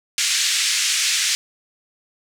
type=band-pass noise; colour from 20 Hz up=white; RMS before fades=-20 dBFS; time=0.18-1.35 s; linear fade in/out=0 ms; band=1800 to 7700 Hz; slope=24 dB/octave; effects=none